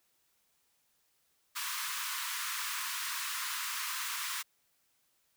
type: high-pass noise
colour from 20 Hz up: pink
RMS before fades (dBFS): -37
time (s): 1.55-4.43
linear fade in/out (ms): 20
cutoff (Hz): 970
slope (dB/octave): 96
effects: white hiss -74 dBFS RMS until 5.36 s

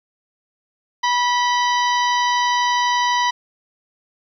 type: harmonic tone with a mistuned harmonic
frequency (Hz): 976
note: B5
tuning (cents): -21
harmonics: 1 / 2 / 3 / 4 / 5 / 6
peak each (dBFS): -17 / -23 / -27 / -29 / -31 / -33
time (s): 1.03-3.31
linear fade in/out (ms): 10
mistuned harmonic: 3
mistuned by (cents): +73
effects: 9-bit

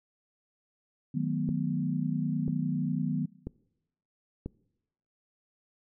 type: chord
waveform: sine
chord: B dominant seventh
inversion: first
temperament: equal with one note detuned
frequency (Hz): 155.56 / 185 / 215.3 / 246.9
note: D#3 / F#3 / A3 / B3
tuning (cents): 0 / 0 / -37 / 0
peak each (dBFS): -31 / -33 / -36 / -32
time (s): 1.14-3.26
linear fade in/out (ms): 10
type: click train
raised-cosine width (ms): 3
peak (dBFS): -22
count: 4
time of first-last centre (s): 1.49-4.46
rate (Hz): 1.01
effects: noise-tail reverb RT60 0.9 s tail -23 dB re dry

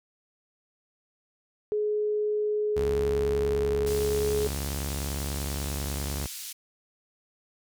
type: tone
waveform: sine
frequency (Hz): 421.6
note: G#4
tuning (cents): +26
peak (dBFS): -24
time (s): 1.72-4.47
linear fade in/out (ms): 0
type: tone with vibrato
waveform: sawtooth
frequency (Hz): 69.7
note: C#2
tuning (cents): +10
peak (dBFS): -26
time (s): 2.76-6.27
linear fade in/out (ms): 10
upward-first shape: sine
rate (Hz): 20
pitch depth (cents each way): 290
type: band-pass noise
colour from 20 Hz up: white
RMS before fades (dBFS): -39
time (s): 3.86-6.53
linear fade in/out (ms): 10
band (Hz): 3000 to 12000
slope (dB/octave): 12
effects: none

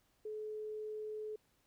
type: tone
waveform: sine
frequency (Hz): 428.8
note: A4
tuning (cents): -45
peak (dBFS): -40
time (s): 0.25-1.36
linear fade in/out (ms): 5
effects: pink hiss -75 dBFS RMS until 1.66 s

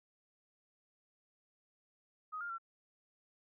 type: tone with pitch steps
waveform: sine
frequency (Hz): 1254 / 1405 / 1352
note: D#6 / F6 / E6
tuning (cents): +13 / +10 / +43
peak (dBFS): -39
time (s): 2.32-2.584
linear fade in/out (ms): 20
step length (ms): 88
effects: none

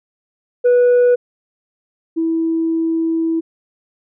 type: tone pair in turn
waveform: sine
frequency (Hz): 489.9 / 327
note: B4 / E4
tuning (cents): -14 / -14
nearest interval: perfect fifth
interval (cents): 700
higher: first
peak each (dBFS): -6 / -14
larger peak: first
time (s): 0.64-1.16 / 2.16-3.41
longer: second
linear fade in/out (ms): 20
effects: tanh soft clip ceiling -8 dBFS

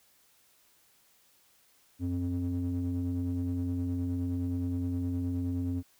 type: ring-modulated tone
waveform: triangle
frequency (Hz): 86.6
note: F2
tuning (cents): -14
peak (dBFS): -24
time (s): 1.99-5.83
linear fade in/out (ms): 50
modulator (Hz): 178
effects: white hiss -65 dBFS RMS until 5.99 s

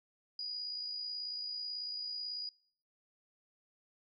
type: tone with amplitude modulation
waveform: sine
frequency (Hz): 4902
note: D#8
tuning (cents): -27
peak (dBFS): -36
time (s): 0.39-2.49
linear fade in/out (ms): 2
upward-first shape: sine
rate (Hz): 58.2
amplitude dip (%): 40
effects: noise-tail reverb RT60 0.6 s tail -25 dB re dry

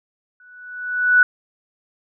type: tone with exponential growth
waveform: sine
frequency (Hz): 1480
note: F#6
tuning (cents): 0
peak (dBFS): -7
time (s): 0.4-1.23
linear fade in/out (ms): 2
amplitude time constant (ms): 180
effects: none

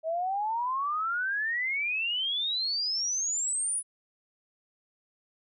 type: exponential sweep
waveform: sine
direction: up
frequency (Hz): 628 to 10020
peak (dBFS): -27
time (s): 0.03-3.83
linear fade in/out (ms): 50
effects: none

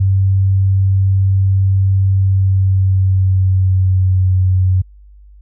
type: tone with pitch glide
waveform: sine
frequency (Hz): 96.4 to 92.9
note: G2 to F#2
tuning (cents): -28 to +7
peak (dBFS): -9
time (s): 0-4.82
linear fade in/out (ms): 10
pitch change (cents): -65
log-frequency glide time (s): 2.12-4.34
effects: added 50 Hz sine -38 dBFS peak until 5.41 s

